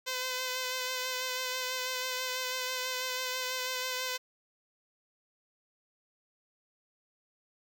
5% pulse tone with vibrato, 510 Hz, C5, 44 cents flat, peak -21 dBFS, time 0.06-4.18 s, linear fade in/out 20 ms, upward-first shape sine, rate 6.1 Hz, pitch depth 20 cents each way, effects none

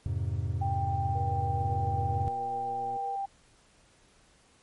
triangle chord, F minor, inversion none, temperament equal with one note detuned, 85.76 / 103.83 / 130.81 Hz, F2 / Ab2 / C3, -31 / 0 / 0 cents, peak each -30 / -30 / -33 dBFS, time 0.06-2.28 s, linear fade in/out 0 ms
sine tone, 789 Hz, G5, 11 cents sharp, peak -30 dBFS, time 0.61-3.26 s, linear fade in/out 10 ms
sine tone with tremolo, 479.1 Hz, A#4, 47 cents sharp, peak -40 dBFS, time 1.15-3.16 s, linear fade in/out 5 ms, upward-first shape sine, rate 7.4 Hz, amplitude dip 25%
click train, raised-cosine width 2 ms, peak -36 dBFS, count 161, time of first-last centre 1.61-2.966 s, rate 118 Hz
effects pink hiss -62 dBFS RMS until 4.62 s + MP3 48 kbps

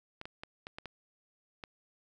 clicks, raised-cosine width 0.3 ms, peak -26 dBFS, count 7, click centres 0.214 / 0.255 / 0.435 / 0.669 / 0.785 / 0.857 / 1.638 s, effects 10-bit

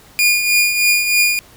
sawtooth tone with tremolo, 2431 Hz, D#7, 41 cents flat, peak -6 dBFS, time 0.19-1.39 s, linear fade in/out 0 ms, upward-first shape triangle, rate 3.2 Hz, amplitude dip 60%, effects pink hiss -45 dBFS RMS until 1.56 s

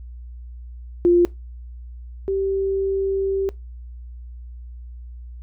sine tone pair in turn, 349.2 / 389.1 Hz, F4 / G4, 0 / -13 cents, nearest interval major second, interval 187 cents, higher second, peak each -11 / -19 dBFS, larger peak first, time 1.05-1.25 / 2.28-3.49 s, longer second, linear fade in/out 0 ms, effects noise-tail reverb RT60 0.2 s tail -21 dB re dry + added 60 Hz sine -34 dBFS peak until 5.42 s

